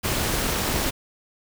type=noise with amplitude modulation; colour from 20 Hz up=pink; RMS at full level=-21 dBFS; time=0.03-0.91 s; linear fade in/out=20 ms; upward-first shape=sine; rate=287 Hz; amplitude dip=75%; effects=none